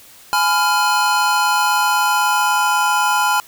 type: chord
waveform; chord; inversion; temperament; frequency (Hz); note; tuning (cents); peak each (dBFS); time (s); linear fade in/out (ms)
square; F diminished; first; just; 838.1 / 1005.8 / 1396.9; Ab5 / Cb6 / F6; +16 / +31 / 0; -19; 0.33-3.4; 0
effects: white hiss -44 dBFS RMS until 3.47 s